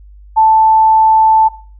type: tone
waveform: sine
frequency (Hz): 880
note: A5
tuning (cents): 0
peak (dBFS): -5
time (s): 0.36-1.49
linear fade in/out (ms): 20
effects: noise-tail reverb RT60 0.4 s tail -17 dB re dry + added 50 Hz sine -35 dBFS peak until 1.79 s